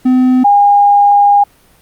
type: tone pair in turn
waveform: triangle / sine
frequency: 254.8 / 812.7 Hz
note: C4 / G#5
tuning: -46 / -38 cents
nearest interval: octave + minor sixth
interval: 2008 cents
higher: second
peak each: -4 dBFS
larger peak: neither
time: 0.05-0.44 / 0.44-1.44 s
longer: second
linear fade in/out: 10 ms
effects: pink hiss -48 dBFS RMS until 1.81 s + Opus 48 kbps